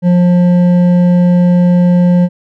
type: tone with hard clipping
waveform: sine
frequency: 177.3 Hz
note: F3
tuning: 26 cents sharp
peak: -7 dBFS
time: 0.02-2.29 s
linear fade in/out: 50 ms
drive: 7 dB
effects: none